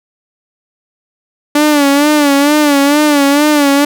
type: tone with vibrato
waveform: sawtooth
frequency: 290 Hz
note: D4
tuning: 22 cents flat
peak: -3 dBFS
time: 1.55-3.85 s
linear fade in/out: 5 ms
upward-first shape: sine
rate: 2.2 Hz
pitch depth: 73 cents each way
effects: none